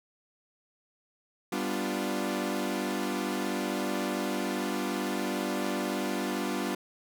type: chord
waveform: sawtooth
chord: G dominant seventh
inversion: none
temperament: equal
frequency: 196 / 246.9 / 293.7 / 349.2 Hz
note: G3 / B3 / D4 / F4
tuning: 0 / 0 / 0 / 0 cents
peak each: -31 dBFS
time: 1.52-6.75 s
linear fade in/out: 5 ms
effects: none